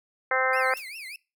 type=harmonic tone; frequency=260 Hz; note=C4; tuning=11 cents flat; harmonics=2 / 3 / 4 / 5 / 6 / 7 / 8; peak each=-28 / -30 / -32 / -29 / -28 / -30 / -30 dBFS; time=0.31-0.74 s; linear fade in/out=2 ms
type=tone with vibrato; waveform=35% pulse; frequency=2357 Hz; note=D7; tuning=6 cents sharp; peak=-35 dBFS; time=0.53-1.16 s; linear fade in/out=2 ms; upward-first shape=triangle; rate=5.1 Hz; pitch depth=290 cents each way
type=noise with exponential decay; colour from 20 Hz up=blue; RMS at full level=-36 dBFS; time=0.77-0.88 s; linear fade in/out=1 ms; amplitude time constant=22 ms
effects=noise-tail reverb RT60 0.3 s tail -24 dB re dry